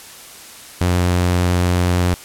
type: tone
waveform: sawtooth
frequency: 89.1 Hz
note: F2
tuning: 35 cents sharp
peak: -10 dBFS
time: 0.81-2.14 s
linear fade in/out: 0 ms
effects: white hiss -38 dBFS RMS until 2.24 s + low-pass 12000 Hz 12 dB/octave